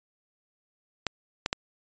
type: clicks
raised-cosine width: 0.2 ms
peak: -9 dBFS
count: 3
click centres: 1.067 / 1.461 / 1.529 s
effects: resampled to 16000 Hz